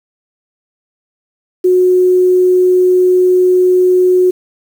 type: tone with quantisation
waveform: sine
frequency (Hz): 365.5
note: F#4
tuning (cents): -21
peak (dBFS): -6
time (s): 1.64-4.31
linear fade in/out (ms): 10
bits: 6
effects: none